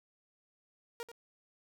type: tone with echo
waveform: sawtooth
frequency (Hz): 469.5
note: A#4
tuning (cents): +12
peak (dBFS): -35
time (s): 1-1.03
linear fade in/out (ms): 0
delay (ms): 86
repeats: 1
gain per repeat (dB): -9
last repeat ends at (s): 1.116
effects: none